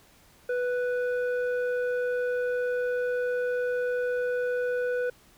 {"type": "tone with low-pass filter", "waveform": "square", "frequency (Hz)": 493.9, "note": "B4", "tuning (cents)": 0, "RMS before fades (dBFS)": -28, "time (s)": [0.49, 5.1], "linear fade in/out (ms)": 5, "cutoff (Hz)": 1200, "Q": 2.2, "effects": ["pink hiss -58 dBFS RMS until 5.37 s"]}